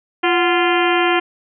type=harmonic tone with a mistuned harmonic; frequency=347.1 Hz; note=F4; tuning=11 cents flat; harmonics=1 / 2 / 3 / 4 / 5 / 6 / 7 / 8 / 9; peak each=-17 / -20 / -22 / -23 / -24 / -25 / -25 / -26 / -27 dBFS; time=0.23-1.2 s; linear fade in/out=10 ms; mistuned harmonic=2; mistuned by=+95 cents; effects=none